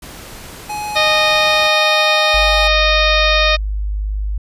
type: noise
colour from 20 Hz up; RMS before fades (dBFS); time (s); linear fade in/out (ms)
pink; -34; 0.02-1.68; 5
type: tone with pitch glide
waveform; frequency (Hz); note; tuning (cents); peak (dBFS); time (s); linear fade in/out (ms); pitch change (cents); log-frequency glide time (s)
square; 840 to 823.7; G#5 to G#5; +19 to -14; -22; 0.69-2.68; 10; -33; 1.21-2.18
type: harmonic tone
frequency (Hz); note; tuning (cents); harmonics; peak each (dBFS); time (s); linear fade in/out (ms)
617; D#5; -15; 1 / 2 / 3 / 4 / 5 / 6 / 7 / 8 / 9; -17 / -19 / -20 / -17 / -26 / -18 / -25 / -27 / -27; 0.95-3.57; 20
type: tone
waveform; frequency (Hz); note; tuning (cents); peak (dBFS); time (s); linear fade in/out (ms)
sine; 51; G#1; -31; -17; 2.34-4.38; 5
effects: resampled to 32000 Hz